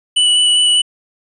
square tone with vibrato, 2960 Hz, F#7, in tune, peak -10 dBFS, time 0.16-0.82 s, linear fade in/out 10 ms, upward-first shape square, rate 5 Hz, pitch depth 8 cents each way, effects resampled to 24000 Hz

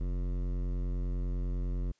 sine tone with hard clipping, 45 Hz, F#1, 47 cents flat, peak -32 dBFS, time 0-1.92 s, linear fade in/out 10 ms, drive 15 dB, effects white hiss -73 dBFS RMS until 1.99 s + resampled to 16000 Hz

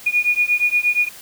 sine beating tone pair, 2443 / 2451.5 Hz, D#7 / D#7, -32 / -26 cents, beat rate 8.5 Hz, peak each -18 dBFS, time 0.06-1.09 s, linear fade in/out 10 ms, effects white hiss -40 dBFS RMS until 1.21 s

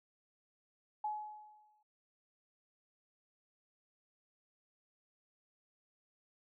sine tone with exponential decay, 848 Hz, G#5, 36 cents sharp, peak -33 dBFS, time 1.04-1.83 s, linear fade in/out 5 ms, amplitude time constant 170 ms, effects none

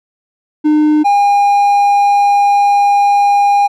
triangle tone pair in turn, 303.5 / 810.2 Hz, D#4 / G#5, -43 / -43 cents, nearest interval octave + perfect fourth, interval 1700 cents, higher second, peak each -5 dBFS, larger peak neither, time 0.64-1.04 / 1.04-3.68 s, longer second, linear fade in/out 20 ms, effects none

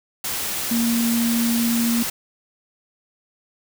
sine tone in noise, 233.1 Hz, A#3, in tune, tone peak -18 dBFS, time 0.71-2.03 s, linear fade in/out 5 ms, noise white, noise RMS -26 dBFS, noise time 0.24-2.1 s, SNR +5 dB, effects none

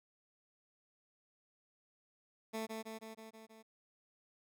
15% pulse tone with echo, 221.5 Hz, A3, 12 cents sharp, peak -32 dBFS, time 2.53-2.67 s, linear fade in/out 20 ms, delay 160 ms, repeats 6, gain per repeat -3 dB, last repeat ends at 3.63 s, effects none

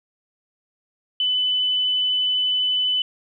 sine tone, 3004 Hz, F#7, 26 cents sharp, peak -18 dBFS, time 1.2-3.02 s, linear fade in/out 2 ms, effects none

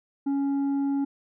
sine tone with tanh clipping, 278.2 Hz, C#4, 6 cents sharp, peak -24 dBFS, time 0.26-1.05 s, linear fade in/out 10 ms, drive 5 dB, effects none

